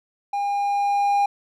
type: tone with level ramp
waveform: triangle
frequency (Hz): 808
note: G#5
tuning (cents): -48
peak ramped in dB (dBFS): -20 to -14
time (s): 0.33-1.26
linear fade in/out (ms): 5
effects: none